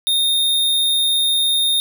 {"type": "tone", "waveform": "square", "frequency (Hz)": 3677, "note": "A#7", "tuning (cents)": -24, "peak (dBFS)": -15, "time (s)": [0.07, 1.8], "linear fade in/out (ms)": 0, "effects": []}